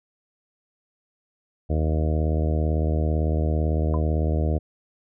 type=harmonic tone; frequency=77.9 Hz; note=D#2; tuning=3 cents sharp; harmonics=1 / 2 / 3 / 4 / 5 / 6 / 7 / 8 / 9; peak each=-21 / -28 / -33 / -32 / -35 / -34 / -36 / -35 / -39 dBFS; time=1.69-4.59 s; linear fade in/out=20 ms
type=tone with exponential decay; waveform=sine; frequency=1010 Hz; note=B5; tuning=39 cents sharp; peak=-26 dBFS; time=3.94-4.02 s; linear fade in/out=1 ms; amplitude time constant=17 ms
effects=none